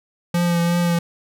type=tone with vibrato; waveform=square; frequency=172.3 Hz; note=F3; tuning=23 cents flat; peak=-17 dBFS; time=0.34-0.99 s; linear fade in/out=5 ms; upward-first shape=triangle; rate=2.8 Hz; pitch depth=24 cents each way; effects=none